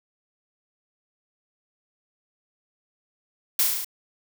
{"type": "noise with echo", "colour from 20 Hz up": "blue", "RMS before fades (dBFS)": -20, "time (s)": [3.59, 3.63], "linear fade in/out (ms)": 2, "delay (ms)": 36, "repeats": 6, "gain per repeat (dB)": -2, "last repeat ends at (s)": 3.846, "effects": []}